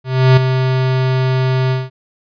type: tone with ADSR envelope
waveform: square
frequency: 130 Hz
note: C3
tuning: 11 cents flat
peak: -5 dBFS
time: 0.04-1.9 s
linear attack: 330 ms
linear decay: 7 ms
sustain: -8 dB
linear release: 190 ms
effects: resampled to 11025 Hz